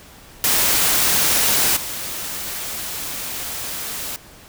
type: noise with level steps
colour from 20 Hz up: white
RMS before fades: -17 / -28 dBFS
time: 0.44-4.16 s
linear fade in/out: 0 ms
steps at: 1.76 s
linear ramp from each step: 10 ms
effects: pink hiss -44 dBFS RMS until 4.48 s